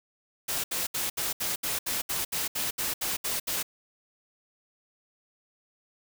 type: noise bursts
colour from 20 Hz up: white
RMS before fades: -30 dBFS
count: 14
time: 0.48-3.63 s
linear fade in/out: 10 ms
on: 160 ms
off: 70 ms
effects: none